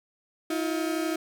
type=tone pair together; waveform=35% pulse; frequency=319.3 / 351.3 Hz; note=D#4 / F4; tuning=+45 / +10 cents; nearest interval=major second; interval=165 cents; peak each=-26 / -30 dBFS; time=0.5-1.16 s; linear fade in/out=5 ms; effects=none